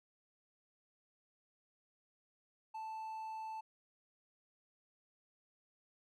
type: tone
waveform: triangle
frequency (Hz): 880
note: A5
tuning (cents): 0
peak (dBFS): -40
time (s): 2.74-3.61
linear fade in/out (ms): 10
effects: none